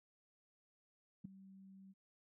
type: tone with ADSR envelope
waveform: sine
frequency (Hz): 192.5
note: G3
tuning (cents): -31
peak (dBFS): -40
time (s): 1.24-1.94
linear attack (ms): 12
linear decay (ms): 5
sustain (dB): -16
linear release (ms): 33
effects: none